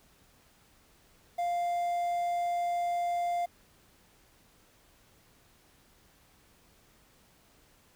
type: tone with quantisation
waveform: triangle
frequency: 698 Hz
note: F5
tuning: 1 cent flat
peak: -26 dBFS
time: 1.38-3.46 s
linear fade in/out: 10 ms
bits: 9
effects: pink hiss -63 dBFS RMS until 7.95 s